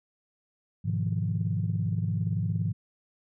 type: chord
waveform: sine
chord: F half-diminished seventh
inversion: first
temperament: just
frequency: 104.77 / 125.72 / 157.15 / 174.61 Hz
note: Ab2 / Cb3 / Eb3 / F3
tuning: +16 / +31 / +18 / 0 cents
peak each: -28 / -34 / -31 / -32 dBFS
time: 0.84-2.73 s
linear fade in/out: 20 ms
effects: tanh soft clip ceiling -16 dBFS